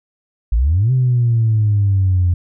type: exponential two-way sweep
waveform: sine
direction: up then down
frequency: 50.9 to 130.81 to 87.1 Hz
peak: -10 dBFS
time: 0.52-2.34 s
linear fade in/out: 5 ms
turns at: 0.92 s
effects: tanh soft clip ceiling -7 dBFS